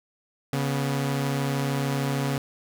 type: tone pair together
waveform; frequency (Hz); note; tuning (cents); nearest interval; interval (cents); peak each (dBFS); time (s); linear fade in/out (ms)
sawtooth; 139.3 / 245.3; C#3 / B3; +9 / -12; minor seventh; 979; -21 / -27; 0.53-2.38; 2
effects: none